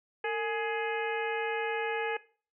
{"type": "harmonic tone with a mistuned harmonic", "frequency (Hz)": 419.3, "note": "G#4", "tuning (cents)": 17, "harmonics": [1, 2, 3, 4, 5, 6, 7], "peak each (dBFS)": [-32, -35, -45, -36, -41, -40, -47], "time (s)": [0.24, 2.17], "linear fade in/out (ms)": 5, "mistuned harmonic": 1, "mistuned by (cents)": 140, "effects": ["noise-tail reverb RT60 0.4 s tail -19 dB re dry"]}